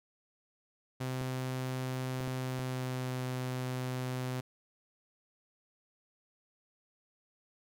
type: tone with pitch glide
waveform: sawtooth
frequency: 129.1 to 127.54 Hz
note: C3 to C3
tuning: -23 to -44 cents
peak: -30 dBFS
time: 1-4.41 s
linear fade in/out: 10 ms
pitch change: -21 cents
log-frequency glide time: 2.4-3.22 s
type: clicks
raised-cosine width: 2 ms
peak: -30 dBFS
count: 4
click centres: 1.213 / 2.206 / 2.277 / 2.593 s
effects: none